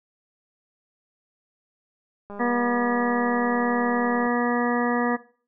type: click train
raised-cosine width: 1 ms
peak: -26 dBFS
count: 400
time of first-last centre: 2.3-4.266 s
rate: 203 Hz
type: harmonic tone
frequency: 241.3 Hz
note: B3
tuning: 40 cents flat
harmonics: 1 / 2 / 3 / 4 / 5 / 7 / 8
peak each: -24 / -27 / -29 / -30 / -31 / -32 / -33 dBFS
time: 2.39-5.17 s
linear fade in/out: 20 ms
effects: noise-tail reverb RT60 0.4 s tail -17 dB re dry

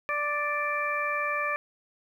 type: harmonic tone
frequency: 587.3 Hz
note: D5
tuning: in tune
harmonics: 1 / 2 / 3 / 4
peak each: -34 / -30 / -32 / -32 dBFS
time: 0.09-1.56 s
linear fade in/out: 0 ms
effects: 10-bit

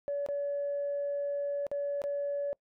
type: tone with dropouts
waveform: sine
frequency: 570 Hz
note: C#5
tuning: 48 cents sharp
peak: -29 dBFS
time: 0.08-2.53 s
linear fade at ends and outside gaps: 0 ms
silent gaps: 0.263-0.287 / 1.667-1.715 / 2.018-2.039 s
effects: noise-tail reverb RT60 0.1 s tail -25 dB re dry + tanh soft clip ceiling -26 dBFS

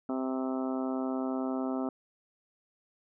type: harmonic tone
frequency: 130.81 Hz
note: C3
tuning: in tune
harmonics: 2 / 3 / 4 / 5 / 6 / 7 / 8 / 9 / 10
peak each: -31 / -39 / -42 / -39 / -43 / -47 / -49 / -49 / -45 dBFS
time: 0.09-1.89 s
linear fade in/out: 2 ms
effects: none

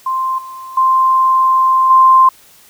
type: tone with level steps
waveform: sine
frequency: 1046.5 Hz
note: C6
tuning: in tune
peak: -14 / -27 / -8 / -4 dBFS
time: 0.06-2.29 s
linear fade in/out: 5 ms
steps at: 0.38 / 0.77 / 1.9 s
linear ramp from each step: 5 ms
effects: white hiss -45 dBFS RMS until 2.69 s

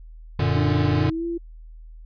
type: chord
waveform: square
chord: Gb augmented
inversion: none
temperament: equal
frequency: 92.5 / 116.54 / 146.83 Hz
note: Gb2 / Bb2 / D3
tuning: 0 / 0 / 0 cents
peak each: -24 dBFS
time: 0.39-1.1 s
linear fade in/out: 5 ms
type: tone with pitch glide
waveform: sine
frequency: 298.6 to 339.1 Hz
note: D4 to E4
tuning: +29 to +49 cents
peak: -24 dBFS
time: 0.56-1.38 s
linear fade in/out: 10 ms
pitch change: +220 cents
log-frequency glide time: 0.94-1.25 s
effects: added 40 Hz sine -39 dBFS peak until 2.05 s + resampled to 11025 Hz

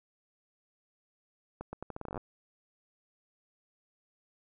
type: accelerating click train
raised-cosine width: 1 ms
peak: -25 dBFS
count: 14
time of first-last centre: 1.61-2.177 s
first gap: 120 ms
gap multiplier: 0.8
effects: none

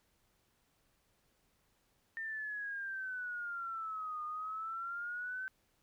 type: exponential two-way sweep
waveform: sine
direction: down then up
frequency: 1815 to 1219 to 1539 Hz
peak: -38 dBFS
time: 2.17-5.48 s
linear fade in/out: 0 ms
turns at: 4.24 s
effects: pink hiss -75 dBFS RMS until 5.82 s

